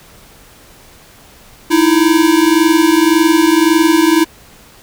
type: tone pair together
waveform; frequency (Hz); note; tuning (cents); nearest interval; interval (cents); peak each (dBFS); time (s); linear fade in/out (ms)
square; 311.7 / 333.5; D#4 / E4; +3 / +20; minor second; 117; -12 / -11; 1.7-4.25; 20
effects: pink hiss -42 dBFS RMS until 4.82 s